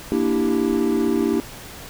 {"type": "chord", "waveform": "triangle", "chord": "E half-diminished seventh", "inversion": "second", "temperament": "equal", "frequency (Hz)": [233.1, 293.7, 329.6, 392], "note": ["Bb3", "D4", "E4", "G4"], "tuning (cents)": [0, 0, 0, 0], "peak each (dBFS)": -21, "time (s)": [0.12, 1.4], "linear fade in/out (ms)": 0, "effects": ["pink hiss -38 dBFS RMS until 1.89 s"]}